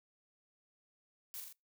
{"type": "noise with echo", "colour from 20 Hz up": "blue", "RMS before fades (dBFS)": -45, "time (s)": [1.34, 1.4], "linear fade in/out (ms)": 0, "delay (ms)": 42, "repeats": 3, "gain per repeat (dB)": -3, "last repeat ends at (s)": 1.526, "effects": ["noise-tail reverb RT60 0.2 s tail -24 dB re dry"]}